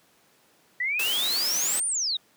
sine exponential two-way sweep, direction up then down, 1919 to 9410 to 3646 Hz, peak -24 dBFS, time 0.8-2.17 s, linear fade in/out 5 ms, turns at 1.87 s
white noise, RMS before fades -31 dBFS, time 0.99-1.8 s, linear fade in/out 5 ms
effects pink hiss -61 dBFS RMS until 2.36 s + high-pass 200 Hz 12 dB/octave

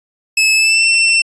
sawtooth tone with pitch glide, 2598 to 2693 Hz, E7 to E7, -26 to +36 cents, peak -6 dBFS, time 0.37-1.22 s, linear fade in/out 5 ms, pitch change +62 cents, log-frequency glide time 0.54-0.86 s, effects resampled to 22050 Hz

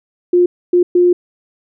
sine tone bursts at uneven times, 354.6 Hz, F4, 26 cents sharp, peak -7 dBFS, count 3, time 0.33-0.46 / 0.73-0.83 / 0.95-1.13 s, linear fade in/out 5 ms, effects none

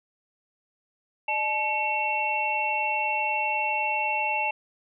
sine tone cluster, 605 / 863 / 2210 / 2706 Hz, D#5 / A5 / C#7 / E7, -49 / -34 / -6 / +45 cents, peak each -35 / -27 / -34 / -27 dBFS, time 1.28-4.51 s, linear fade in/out 5 ms, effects none

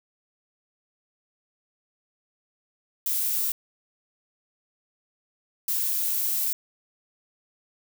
violet noise bursts at uneven times, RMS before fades -26 dBFS, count 2, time 3.06-3.52 / 5.68-6.53 s, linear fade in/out 2 ms, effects none

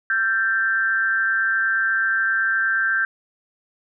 sine tone with amplitude modulation, 1568 Hz, G6, in tune, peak -14 dBFS, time 0.1-3.05 s, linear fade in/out 2 ms, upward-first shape sine, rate 211 Hz, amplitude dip 75%, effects none

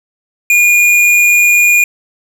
sine tone with tanh clipping, 2432 Hz, D#7, 40 cents flat, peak -7 dBFS, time 0.5-1.84 s, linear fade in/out 2 ms, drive 16 dB, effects none

